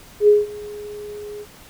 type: tone with ADSR envelope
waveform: sine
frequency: 416.3 Hz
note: G#4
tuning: 4 cents sharp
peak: -7 dBFS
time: 0.2-1.46 s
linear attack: 80 ms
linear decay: 180 ms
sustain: -23 dB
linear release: 46 ms
effects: pink hiss -45 dBFS RMS until 1.69 s